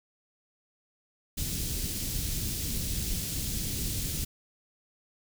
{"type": "band-stop noise", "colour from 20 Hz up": "pink", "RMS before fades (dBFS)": -32, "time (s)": [1.37, 4.25], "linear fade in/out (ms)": 10, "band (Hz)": [210, 4400], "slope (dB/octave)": 12, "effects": []}